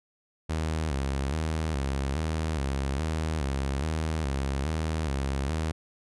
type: tone with vibrato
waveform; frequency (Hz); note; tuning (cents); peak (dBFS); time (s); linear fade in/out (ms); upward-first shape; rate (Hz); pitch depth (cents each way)
sawtooth; 73.42; D2; 0; -23; 0.49-5.72; 10; square; 1.2; 130
effects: resampled to 24000 Hz